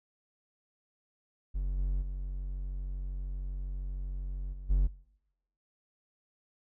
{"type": "tone with level steps", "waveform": "triangle", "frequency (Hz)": 46.38, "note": "F#1", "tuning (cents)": 5, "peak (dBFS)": [-27, -25, -31, -37, -20], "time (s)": [1.54, 4.88], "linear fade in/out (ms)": 20, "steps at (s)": [1.77, 2.01, 4.52, 4.69], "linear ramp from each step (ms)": 20, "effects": ["noise-tail reverb RT60 0.8 s tail -22 dB re dry"]}